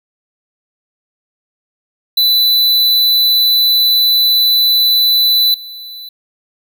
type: tone with level steps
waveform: square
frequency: 3991 Hz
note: B7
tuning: 17 cents sharp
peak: -9 / -28 dBFS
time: 2.17-6.09 s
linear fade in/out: 5 ms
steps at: 5.54 s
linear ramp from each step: 2 ms
effects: none